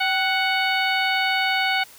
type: harmonic tone with a mistuned harmonic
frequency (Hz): 740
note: F#5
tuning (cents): 0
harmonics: 1 / 2 / 3 / 4 / 5 / 6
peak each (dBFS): -24 / -25 / -24 / -28 / -31 / -32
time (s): 0-1.84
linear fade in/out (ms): 10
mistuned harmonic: 1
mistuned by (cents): +66
effects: white hiss -47 dBFS RMS until 1.98 s